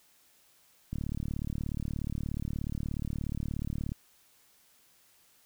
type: click train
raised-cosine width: 5 ms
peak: -22 dBFS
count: 111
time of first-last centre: 0.93-3.919 s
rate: 36.8 Hz
effects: white hiss -64 dBFS RMS until 5.45 s